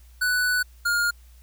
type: tone pair in turn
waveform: square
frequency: 1486 / 1418.5 Hz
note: F#6 / F6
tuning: +7 / +27 cents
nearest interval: minor second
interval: 80 cents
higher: first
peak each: -21 dBFS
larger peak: neither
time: 0.21-0.63 / 0.85-1.11 s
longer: first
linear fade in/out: 10 ms
effects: added 60 Hz sine -47 dBFS peak until 1.42 s + white hiss -60 dBFS RMS until 1.42 s